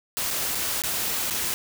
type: noise with dropouts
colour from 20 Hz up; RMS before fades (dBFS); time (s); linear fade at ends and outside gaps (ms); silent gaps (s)
white; -27; 0.17-1.54; 0; 0.305-0.309 / 0.549-0.553 / 0.82-0.837 / 1.3-1.308
effects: none